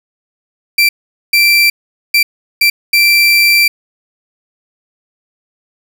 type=tone bursts at uneven times; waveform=30% pulse; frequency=2349 Hz; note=D7; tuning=in tune; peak=-4 dBFS; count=5; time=0.78-0.89 / 1.33-1.7 / 2.14-2.23 / 2.61-2.7 / 2.93-3.68 s; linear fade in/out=5 ms; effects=none